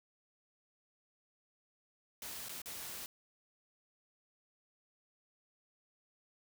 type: noise with dropouts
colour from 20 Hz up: white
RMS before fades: -45 dBFS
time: 2.22-3.06 s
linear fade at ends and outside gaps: 1 ms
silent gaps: 2.486-2.493 / 2.618-2.658 s
effects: none